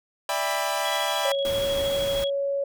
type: chord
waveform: sawtooth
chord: E minor seventh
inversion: third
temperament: equal with one note detuned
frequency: 587.3 / 659.3 / 800.5 / 987.8 Hz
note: D5 / E5 / G5 / B5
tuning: 0 / 0 / +36 / 0 cents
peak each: -26 dBFS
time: 0.29-1.32 s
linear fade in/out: 2 ms
type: tone with tremolo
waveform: sine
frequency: 3322 Hz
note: G#7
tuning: in tune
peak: -29 dBFS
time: 0.85-2.3 s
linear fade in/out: 5 ms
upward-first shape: square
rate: 13 Hz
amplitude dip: 45%
type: tone with pitch glide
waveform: sine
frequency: 554.4 to 557.9 Hz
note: C#5 to C#5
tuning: 0 to +11 cents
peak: -23 dBFS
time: 1.25-2.64 s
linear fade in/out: 5 ms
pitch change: +11 cents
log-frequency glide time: 1.37-2.3 s
type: noise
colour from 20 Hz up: pink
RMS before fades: -34 dBFS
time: 1.45-2.24 s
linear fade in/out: 0 ms
effects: none